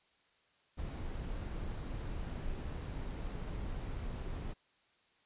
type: noise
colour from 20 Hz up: brown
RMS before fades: -40 dBFS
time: 0.77-4.54 s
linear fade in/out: 20 ms
effects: white hiss -71 dBFS RMS until 5.25 s + resampled to 8000 Hz